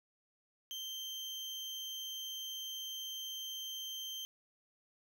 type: tone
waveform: 35% pulse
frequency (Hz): 3136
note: G7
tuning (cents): 0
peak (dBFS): -39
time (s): 0.71-4.25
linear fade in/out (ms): 0
effects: none